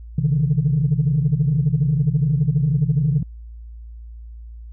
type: tone cluster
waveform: sine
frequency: 132.7 / 147.4 / 159.5 Hz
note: C3 / D3 / D#3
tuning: +25 / +7 / +43 cents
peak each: -19 dBFS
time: 0.18-3.23 s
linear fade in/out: 5 ms
effects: tanh soft clip ceiling -9 dBFS + added 57 Hz sine -34 dBFS peak until 4.72 s